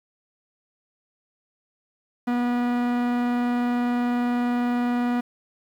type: tone with vibrato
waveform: 45% pulse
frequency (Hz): 243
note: B3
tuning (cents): -28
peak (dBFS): -21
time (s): 2.27-5.21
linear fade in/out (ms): 10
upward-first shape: triangle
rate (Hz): 20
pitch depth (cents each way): 14
effects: low-pass 2000 Hz 12 dB/octave + 8-bit